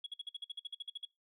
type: tone bursts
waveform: sine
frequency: 3345 Hz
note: G#7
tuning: 12 cents sharp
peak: -37 dBFS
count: 14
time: 0.04-1.052 s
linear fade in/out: 5 ms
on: 24 ms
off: 52 ms
effects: noise-tail reverb RT60 0.2 s tail -23 dB re dry + tanh soft clip ceiling -37 dBFS